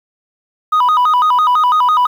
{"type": "tone with vibrato", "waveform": "sine", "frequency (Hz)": 1108.7, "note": "C#6", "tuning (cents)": 0, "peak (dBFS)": -6, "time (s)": [0.72, 2.07], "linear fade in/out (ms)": 10, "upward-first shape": "square", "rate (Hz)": 6, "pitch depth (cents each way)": 200, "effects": ["tanh soft clip ceiling -8 dBFS", "7-bit"]}